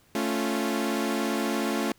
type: chord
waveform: sawtooth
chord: A augmented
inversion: none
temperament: equal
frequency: 220 / 277.2 / 349.2 Hz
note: A3 / C#4 / E#4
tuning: 0 / 0 / 0 cents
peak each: -25 / -26 / -27 dBFS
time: 0.15-1.92 s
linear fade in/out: 2 ms
effects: pink hiss -61 dBFS RMS until 1.98 s